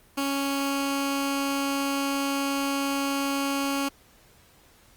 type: tone with notch filter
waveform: 15% pulse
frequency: 277.2 Hz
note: C#4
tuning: in tune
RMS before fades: -27 dBFS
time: 0.17-3.89 s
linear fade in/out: 10 ms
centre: 660 Hz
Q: 1.3
effects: pink hiss -57 dBFS RMS until 4.96 s + Opus 32 kbps